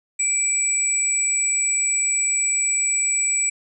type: tone pair together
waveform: sine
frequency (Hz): 2332 / 7844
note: D7 / B8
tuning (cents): -13 / -13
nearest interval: octave + major sixth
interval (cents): 2100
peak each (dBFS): -25 / -19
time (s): 0.19-3.5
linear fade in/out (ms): 10
effects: none